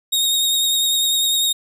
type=tone with vibrato; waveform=sawtooth; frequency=3729 Hz; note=A#7; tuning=in tune; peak=-13 dBFS; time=0.12-1.53 s; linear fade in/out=10 ms; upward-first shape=triangle; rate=10 Hz; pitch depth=34 cents each way; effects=none